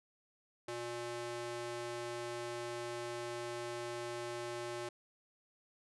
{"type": "tone with high-pass filter", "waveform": "square", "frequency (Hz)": 119.2, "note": "A#2", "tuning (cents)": 39, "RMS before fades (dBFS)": -42, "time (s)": [0.68, 4.89], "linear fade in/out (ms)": 5, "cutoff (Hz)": 370, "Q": 1.1, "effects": ["resampled to 24000 Hz"]}